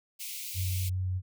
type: high-pass noise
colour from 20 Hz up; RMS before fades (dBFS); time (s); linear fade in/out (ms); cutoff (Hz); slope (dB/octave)
white; -39; 0.19-0.9; 20; 2100; 96
type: tone with vibrato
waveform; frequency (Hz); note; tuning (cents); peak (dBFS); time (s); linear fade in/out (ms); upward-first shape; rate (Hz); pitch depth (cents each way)
sine; 92.5; F#2; 0; -28; 0.54-1.22; 50; sine; 4.9; 9
effects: none